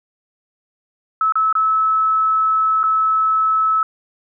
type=tone with dropouts; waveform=sine; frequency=1300 Hz; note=E6; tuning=24 cents flat; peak=-13 dBFS; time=1.21-3.83 s; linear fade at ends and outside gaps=2 ms; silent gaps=1.323-1.355 / 1.527-1.552 / 2.832-2.838 s; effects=none